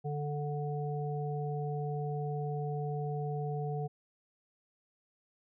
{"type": "harmonic tone", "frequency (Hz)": 146.83, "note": "D3", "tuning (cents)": 0, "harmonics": [1, 3, 5], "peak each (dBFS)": [-34, -39, -41], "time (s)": [0.04, 3.88], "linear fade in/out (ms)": 20, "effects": []}